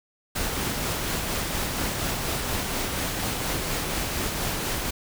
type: noise with tremolo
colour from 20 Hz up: pink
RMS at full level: -27 dBFS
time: 0.35-4.91 s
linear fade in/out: 10 ms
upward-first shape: sine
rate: 4.2 Hz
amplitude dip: 25%
effects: none